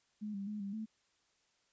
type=tone with pitch steps; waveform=sine; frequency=210.9 / 197.8 / 210.5 / 198.5 / 218.7 Hz; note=G#3 / G3 / G#3 / G3 / A3; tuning=+27 / +16 / +24 / +22 / -10 cents; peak=-38 dBFS; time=0.21-0.86 s; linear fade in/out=20 ms; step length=130 ms; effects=white hiss -75 dBFS RMS until 1.72 s + resampled to 16000 Hz